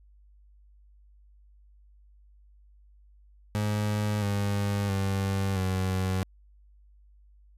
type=tone with pitch steps; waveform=30% pulse; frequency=105 / 101.13 / 97.4 / 93.81 Hz; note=G#2 / G#2 / G2 / F#2; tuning=+19 / -46 / -11 / +24 cents; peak=-23 dBFS; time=3.55-6.23 s; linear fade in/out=0 ms; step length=670 ms; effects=added 50 Hz sine -54 dBFS peak until 7.57 s + resampled to 32000 Hz